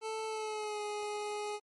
25% pulse tone with pitch glide, 440 to 417.7 Hz, A4 to G#4, 0 to +10 cents, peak -32 dBFS, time 0.01-1.6 s, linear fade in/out 50 ms, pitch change -90 cents, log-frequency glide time 0.26-0.82 s, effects MP3 48 kbps

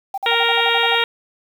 sine tone bursts, 784 Hz, G5, in tune, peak -20 dBFS, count 10, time 0.14-0.952 s, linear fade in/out 5 ms, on 38 ms, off 48 ms
harmonic tone, 466.2 Hz, A#4, in tune, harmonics 1 / 2 / 3 / 4 / 5 / 6 / 7 / 8, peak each -23 / -23 / -23 / -23 / -23 / -23 / -23 / -23 dBFS, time 0.26-1.04 s, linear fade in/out 2 ms
effects 7-bit

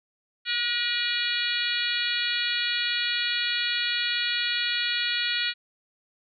harmonic tone with a mistuned harmonic, 482.4 Hz, B4, 41 cents flat, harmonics 3 / 4 / 5 / 6 / 7 / 8 / 9, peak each -32 / -32 / -32 / -32 / -32 / -32 / -32 dBFS, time 0.45-5.54 s, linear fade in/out 50 ms, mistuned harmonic 4, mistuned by -23 cents, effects none

